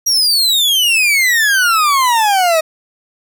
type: exponential sweep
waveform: 40% pulse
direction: down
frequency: 5780 to 622.3 Hz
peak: -9 dBFS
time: 0.06-2.61 s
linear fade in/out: 10 ms
effects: none